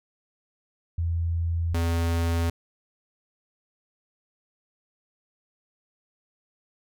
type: tone pair in turn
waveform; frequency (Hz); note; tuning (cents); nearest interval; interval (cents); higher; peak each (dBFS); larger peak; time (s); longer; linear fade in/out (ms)
sine / square; 84 / 84; E2 / E2; +33 / +33; unison; 0; neither; -23; neither; 0.98-1.74 / 1.74-2.5; neither; 5
effects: none